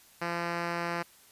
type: tone with low-pass filter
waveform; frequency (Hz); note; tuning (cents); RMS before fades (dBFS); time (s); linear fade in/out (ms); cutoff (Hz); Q
5% pulse; 171.3; F3; -33; -33; 0.21-1.03; 10; 4100; 0.66
effects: white hiss -58 dBFS RMS until 1.31 s + resampled to 32000 Hz